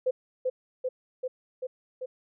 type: tone with echo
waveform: sine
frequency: 511 Hz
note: C5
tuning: 41 cents flat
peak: -22 dBFS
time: 0.06-0.11 s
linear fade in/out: 10 ms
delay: 390 ms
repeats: 5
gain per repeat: -2 dB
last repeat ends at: 2.06 s
effects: none